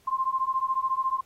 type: beating tone pair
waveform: sine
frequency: 1046.5 / 1060.5 Hz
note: C6 / C6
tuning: 0 / +23 cents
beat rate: 14 Hz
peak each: -27 / -27 dBFS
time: 0.07-1.21 s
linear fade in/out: 10 ms
effects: pink hiss -62 dBFS RMS until 1.25 s + AAC 48 kbps